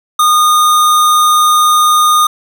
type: tone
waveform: square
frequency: 1226 Hz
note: D#6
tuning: 26 cents flat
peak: -7 dBFS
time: 0.19-2.27 s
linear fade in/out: 5 ms
effects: none